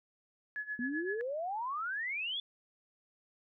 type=tone with tremolo; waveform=sine; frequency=1700 Hz; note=G#6; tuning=40 cents sharp; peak=-34 dBFS; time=0.56-1.21 s; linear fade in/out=0 ms; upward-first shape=sine; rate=7.8 Hz; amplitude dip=85%
type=exponential sweep; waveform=sine; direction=up; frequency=232.8 to 3500 Hz; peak=-34 dBFS; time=0.79-2.4 s; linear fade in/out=2 ms
effects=none